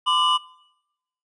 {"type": "tone cluster", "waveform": "triangle", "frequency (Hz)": [1019, 1186, 2942], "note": ["C6", "D6", "F#7"], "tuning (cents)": [-46, 17, -11], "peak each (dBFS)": -20, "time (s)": [0.06, 0.38], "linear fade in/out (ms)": 20, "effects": ["noise-tail reverb RT60 0.9 s tail -22 dB re dry", "resampled to 22050 Hz"]}